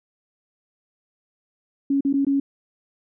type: tone with dropouts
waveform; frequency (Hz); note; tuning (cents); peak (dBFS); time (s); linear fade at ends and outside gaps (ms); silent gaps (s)
sine; 277.2; C#4; 0; -17; 1.9-2.4; 5; 2.008-2.049 / 2.129-2.138 / 2.249-2.267
effects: none